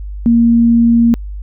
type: tone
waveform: sine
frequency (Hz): 233.1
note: A#3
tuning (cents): 0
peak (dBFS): -6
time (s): 0.26-1.14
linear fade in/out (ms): 0
effects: added 50 Hz sine -22 dBFS peak until 1.42 s